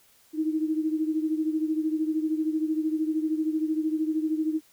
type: beating tone pair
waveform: sine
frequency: 311.1 / 324.1 Hz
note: D#4 / E4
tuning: 0 / -29 cents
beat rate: 13 Hz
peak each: -25 / -30 dBFS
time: 0.33-4.61 s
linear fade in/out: 50 ms
effects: white hiss -60 dBFS RMS until 4.72 s